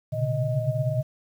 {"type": "tone cluster", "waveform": "sine", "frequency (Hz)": [119, 129.5, 136.4, 145.3, 625], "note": ["A#2", "C3", "C#3", "D3", "D#5"], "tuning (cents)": [36, -17, -28, -18, 8], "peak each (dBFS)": [-27, -31, -29, -31, -29], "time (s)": [0.12, 1.03], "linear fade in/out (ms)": 20, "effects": ["9-bit"]}